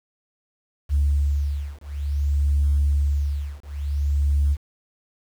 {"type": "beating tone pair", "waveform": "sine", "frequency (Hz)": [71.4, 71.95], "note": ["D2", "D2"], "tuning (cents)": [-48, -35], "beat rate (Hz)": 0.55, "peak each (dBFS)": -21, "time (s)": [0.89, 4.57], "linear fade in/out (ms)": 50, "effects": ["tanh soft clip ceiling -12 dBFS", "8-bit"]}